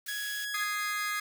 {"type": "high-pass noise", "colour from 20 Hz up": "white", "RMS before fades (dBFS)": -43, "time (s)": [0.06, 0.45], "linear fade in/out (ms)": 5, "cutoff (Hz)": 1300, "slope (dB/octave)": 96}
{"type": "tone", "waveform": "sawtooth", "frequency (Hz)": 1670, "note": "G#6", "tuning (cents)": 9, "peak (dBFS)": -30, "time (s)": [0.08, 0.64], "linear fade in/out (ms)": 5}
{"type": "chord", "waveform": "40% pulse", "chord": "Ab major", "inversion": "second", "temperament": "equal with one note detuned", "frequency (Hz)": [1244.5, 1661.2, 2080], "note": ["Eb6", "Ab6", "C7"], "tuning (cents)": [0, 0, -11], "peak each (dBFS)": -34, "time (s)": [0.54, 1.2], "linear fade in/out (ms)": 5}
{"effects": []}